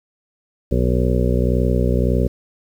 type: harmonic tone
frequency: 61.74 Hz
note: B1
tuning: in tune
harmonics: 1 / 2 / 3 / 4 / 6 / 7 / 8 / 9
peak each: -18 / -21 / -23 / -24 / -26 / -26 / -27 / -28 dBFS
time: 0.71-2.28 s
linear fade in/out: 10 ms
effects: 8-bit